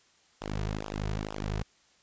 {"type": "tone with flanger", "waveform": "sawtooth", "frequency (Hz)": 51.91, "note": "G#1", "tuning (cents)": 0, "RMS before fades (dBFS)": -34, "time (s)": [0.41, 1.63], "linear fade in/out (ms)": 5, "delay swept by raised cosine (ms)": [0.46, 3.76], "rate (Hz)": 2.2, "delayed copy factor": -0.95, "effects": ["white hiss -64 dBFS RMS until 2.02 s", "resampled to 16000 Hz"]}